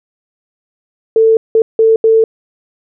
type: tone bursts at uneven times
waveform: sine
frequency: 446.3 Hz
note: A4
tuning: 25 cents sharp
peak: -5 dBFS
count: 4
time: 1.16-1.37 / 1.55-1.62 / 1.79-1.96 / 2.04-2.24 s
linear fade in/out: 2 ms
effects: none